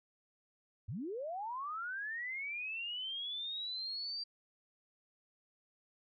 sine linear sweep, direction up, 80.8 to 4721 Hz, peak -38 dBFS, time 0.88-4.24 s, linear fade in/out 10 ms, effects none

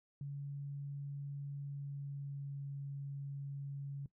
sine tone with pitch glide, 141.4 to 139.94 Hz, C#3 to C#3, +35 to +17 cents, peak -40 dBFS, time 0.21-4.06 s, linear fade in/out 2 ms, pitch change -18 cents, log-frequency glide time 1.57-2.68 s, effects noise-tail reverb RT60 0.1 s tail -18 dB re dry

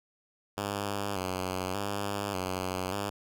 5% pulse tone with vibrato, 96.8 Hz, G2, 21 cents flat, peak -20 dBFS, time 0.57-3.1 s, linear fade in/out 10 ms, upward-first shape square, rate 0.85 Hz, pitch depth 73 cents each way, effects none

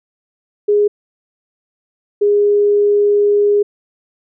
sine tone pair in turn, 413.8 / 410.9 Hz, G#4 / G#4, -6 / -18 cents, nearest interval unison, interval 12 cents, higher first, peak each -9 dBFS, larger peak neither, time 0.68-0.88 / 2.21-3.63 s, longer second, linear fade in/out 10 ms, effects none

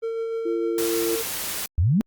triangle tone with tremolo, 454.4 Hz, A#4, 44 cents flat, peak -22 dBFS, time 0.02-1.23 s, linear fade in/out 20 ms, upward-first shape sine, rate 6.6 Hz, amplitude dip 25%
sine tone, 340.7 Hz, F4, 43 cents flat, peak -24 dBFS, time 0.45-1.16 s, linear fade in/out 10 ms
white noise, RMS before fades -29 dBFS, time 0.78-1.66 s, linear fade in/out 2 ms
sine exponential sweep, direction up, 72.8 to 233.1 Hz, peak -16 dBFS, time 1.78-2.01 s, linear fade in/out 0 ms
effects Opus 48 kbps

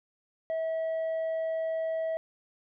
sine tone with tanh clipping, 647 Hz, E5, 32 cents flat, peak -29 dBFS, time 0.5-2.17 s, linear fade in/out 0 ms, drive 3 dB, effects none

